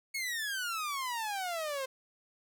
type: exponential sweep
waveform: sawtooth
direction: down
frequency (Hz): 2217 to 518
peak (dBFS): -30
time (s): 0.14-1.86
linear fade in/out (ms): 10
effects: none